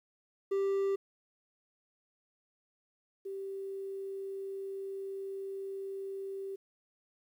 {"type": "tone pair in turn", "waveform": ["triangle", "sine"], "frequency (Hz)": [392.6, 389.9], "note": ["G4", "G4"], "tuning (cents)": [3, -9], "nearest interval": "unison", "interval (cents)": 12, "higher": "first", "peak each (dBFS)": [-26, -37], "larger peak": "first", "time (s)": [[0.51, 0.96], [3.25, 6.56]], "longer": "second", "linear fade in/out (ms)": 10, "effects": ["11-bit"]}